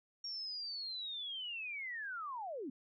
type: linear sweep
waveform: sine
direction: down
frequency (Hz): 5588 to 235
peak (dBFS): -40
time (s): 0.24-2.7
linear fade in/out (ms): 5
effects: none